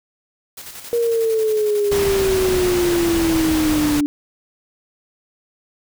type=noise with tremolo; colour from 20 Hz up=white; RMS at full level=-34 dBFS; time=0.57-2.04 s; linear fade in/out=5 ms; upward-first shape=square; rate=11 Hz; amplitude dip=45%
type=exponential sweep; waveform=sine; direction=down; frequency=473.7 to 290 Hz; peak=-15 dBFS; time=0.93-4.06 s; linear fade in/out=0 ms
type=noise; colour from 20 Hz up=pink; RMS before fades=-24 dBFS; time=1.91-4.01 s; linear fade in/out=10 ms
effects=none